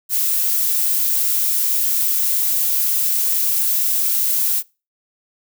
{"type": "noise", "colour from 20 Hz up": "violet", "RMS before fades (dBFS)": -18, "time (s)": [0.09, 4.63], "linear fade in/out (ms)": 50, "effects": ["noise-tail reverb RT60 0.3 s tail -24 dB re dry"]}